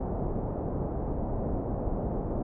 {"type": "low-pass noise", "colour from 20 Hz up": "pink", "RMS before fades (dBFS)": -31, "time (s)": [0, 2.43], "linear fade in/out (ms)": 10, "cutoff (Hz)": 770, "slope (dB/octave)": 24, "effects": []}